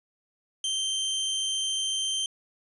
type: tone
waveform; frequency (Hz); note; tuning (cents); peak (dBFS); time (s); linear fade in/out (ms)
sawtooth; 3133; G7; -2; -23; 0.64-2.26; 2
effects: resampled to 24000 Hz